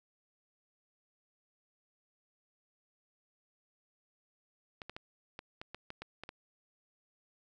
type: clicks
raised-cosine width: 0.3 ms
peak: -27 dBFS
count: 10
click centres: 4.818 / 4.896 / 4.965 / 5.391 / 5.615 / 5.746 / 5.904 / 6.02 / 6.236 / 6.291 s
effects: none